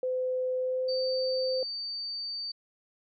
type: tone with pitch glide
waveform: sine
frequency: 510 to 516.8 Hz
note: C5 to C5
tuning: -44 to -21 cents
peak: -27 dBFS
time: 0.03-1.63 s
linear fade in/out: 2 ms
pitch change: +23 cents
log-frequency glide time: 0.57-1.01 s
type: tone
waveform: sine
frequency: 4600 Hz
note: D8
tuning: 37 cents flat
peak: -33 dBFS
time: 0.88-2.52 s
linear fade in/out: 10 ms
effects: none